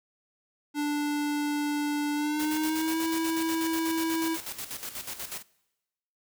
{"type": "tone with pitch glide", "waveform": "square", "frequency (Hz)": [293.7, 325.9], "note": ["D4", "E4"], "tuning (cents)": [0, -20], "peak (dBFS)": -27, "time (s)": [0.74, 4.38], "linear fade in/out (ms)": 50, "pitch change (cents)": 180, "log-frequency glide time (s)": [2.14, 3.02]}
{"type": "noise with tremolo", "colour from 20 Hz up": "white", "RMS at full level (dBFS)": -36, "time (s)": [2.39, 5.43], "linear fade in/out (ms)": 10, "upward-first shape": "square", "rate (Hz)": 8.2, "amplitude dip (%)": 65}
{"effects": ["noise-tail reverb RT60 1.0 s tail -23 dB re dry"]}